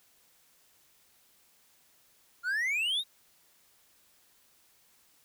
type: exponential sweep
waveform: triangle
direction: up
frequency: 1386 to 3868 Hz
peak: -26 dBFS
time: 2.43-3.04 s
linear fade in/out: 50 ms
effects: white hiss -65 dBFS RMS until 5.24 s